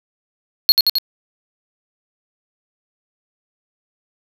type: tone with echo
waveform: square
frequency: 4320 Hz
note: C#8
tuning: 45 cents flat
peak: -6 dBFS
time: 0.69-0.72 s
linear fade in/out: 0 ms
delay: 88 ms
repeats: 3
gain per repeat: -3 dB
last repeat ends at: 0.984 s
effects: none